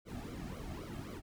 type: noise with flanger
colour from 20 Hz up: brown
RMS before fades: -44 dBFS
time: 0.05-1.22 s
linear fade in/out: 50 ms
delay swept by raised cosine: 1.1 to 2.1 ms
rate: 3.8 Hz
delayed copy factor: -0.9
effects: none